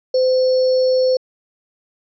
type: tone with sample-and-hold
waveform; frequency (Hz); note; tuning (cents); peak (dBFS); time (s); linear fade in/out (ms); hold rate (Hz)
sine; 513; C5; -34; -12; 0.14-1.17; 5; 4900
effects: resampled to 16000 Hz